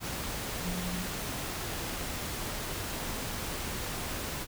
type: tone in noise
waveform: sine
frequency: 178.8 Hz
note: F3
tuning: 41 cents sharp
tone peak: -34 dBFS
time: 0.61-1.08 s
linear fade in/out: 50 ms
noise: pink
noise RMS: -36 dBFS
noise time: 0-4.47 s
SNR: -1 dB
effects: none